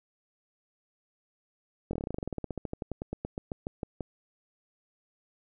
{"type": "slowing click train", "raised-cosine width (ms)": 2, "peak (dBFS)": -20, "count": 29, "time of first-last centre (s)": [1.91, 4.007], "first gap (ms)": 22, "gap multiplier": 1.08, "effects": []}